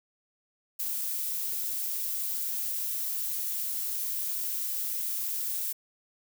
violet noise, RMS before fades -32 dBFS, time 0.79-5.73 s, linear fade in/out 10 ms, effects none

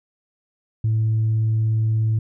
sine tone, 110.4 Hz, A2, 6 cents sharp, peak -15 dBFS, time 0.84-2.19 s, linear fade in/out 5 ms, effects tanh soft clip ceiling -14 dBFS

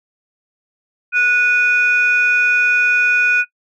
sine tone pair together, 1465 / 2475 Hz, F#6 / D#7, -18 / -10 cents, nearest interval major sixth, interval 908 cents, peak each -13 dBFS, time 1.12-3.45 s, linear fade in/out 50 ms, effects noise-tail reverb RT60 0.1 s tail -21 dB re dry + tanh soft clip ceiling -5 dBFS

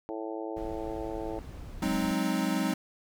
harmonic tone, 110 Hz, A2, in tune, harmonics 3 / 4 / 5 / 6 / 7 / 8, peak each -37 / -39 / -41 / -43 / -44 / -45 dBFS, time 0.09-1.39 s, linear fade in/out 0 ms
brown noise, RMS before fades -42 dBFS, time 0.56-2.12 s, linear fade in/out 10 ms
square chord, Ab dominant seventh, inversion third, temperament equal, 185 / 207.7 / 261.6 / 311.1 Hz, Gb3 / Ab3 / C4 / Eb4, 0 / 0 / 0 / 0 cents, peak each -33 dBFS, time 1.82-2.74 s, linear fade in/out 5 ms
effects none

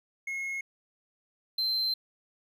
triangle tone pair in turn, 2166 / 4109 Hz, C#7 / C8, -41 / -32 cents, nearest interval major seventh, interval 1109 cents, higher second, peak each -30 / -25 dBFS, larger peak second, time 0.27-0.61 / 1.58-1.94 s, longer second, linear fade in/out 5 ms, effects none

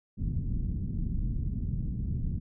pink low-pass noise, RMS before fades -31 dBFS, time 0.17-2.4 s, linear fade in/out 20 ms, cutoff 210 Hz, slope 24 dB/octave, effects none

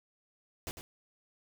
pink noise with echo, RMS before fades -39 dBFS, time 0.67-0.71 s, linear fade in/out 0 ms, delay 100 ms, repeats 1, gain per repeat -8 dB, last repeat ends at 0.81 s, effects none

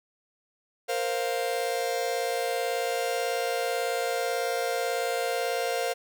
45% pulse chord, Bb suspended second, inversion none, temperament just, 466.2 / 524.4 / 699.2 Hz, Bb4 / C5 / F5, 0 / +4 / +2 cents, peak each -31 dBFS, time 0.88-5.94 s, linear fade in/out 20 ms, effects none

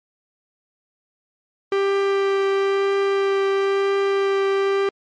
45% pulse tone with vibrato, 393.6 Hz, G4, 7 cents sharp, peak -17 dBFS, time 1.72-4.89 s, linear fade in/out 2 ms, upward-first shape triangle, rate 1 Hz, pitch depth 9 cents each way, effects low-pass 3000 Hz 12 dB/octave + MP3 48 kbps

